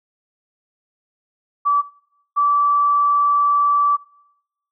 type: tone pair in turn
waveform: sine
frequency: 1153 / 1157.7 Hz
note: D6 / D6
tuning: -32 / -25 cents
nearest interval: unison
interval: 7 cents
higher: second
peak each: -13 dBFS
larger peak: neither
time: 1.65-1.82 / 2.36-3.97 s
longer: second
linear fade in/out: 20 ms
effects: noise-tail reverb RT60 0.8 s tail -22 dB re dry